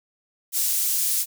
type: high-pass noise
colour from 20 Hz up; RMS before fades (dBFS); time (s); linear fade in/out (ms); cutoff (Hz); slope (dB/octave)
pink; -23; 0.52-1.26; 50; 8200; 12
effects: none